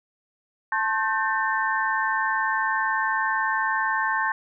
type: tone cluster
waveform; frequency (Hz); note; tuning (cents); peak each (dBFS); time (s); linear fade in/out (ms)
sine; 880 / 1072 / 1556 / 1798; A5 / C6 / G6 / A6; 0 / +42 / -13 / +37; -27; 0.72-4.32; 2
effects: none